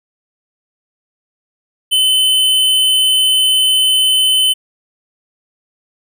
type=tone; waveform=square; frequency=3042 Hz; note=F#7; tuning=47 cents sharp; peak=-10 dBFS; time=1.91-4.54 s; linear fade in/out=20 ms; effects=none